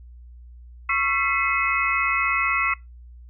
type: tone cluster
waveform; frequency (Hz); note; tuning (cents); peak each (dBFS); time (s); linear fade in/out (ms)
sine; 1106 / 1348 / 2001 / 2141 / 2557; C#6 / E6 / B6 / C7 / D#7; -4 / +38 / +22 / +39 / +47; -26; 0.89-2.74; 5
effects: noise-tail reverb RT60 0.2 s tail -23 dB re dry + added 60 Hz sine -41 dBFS peak until 3.29 s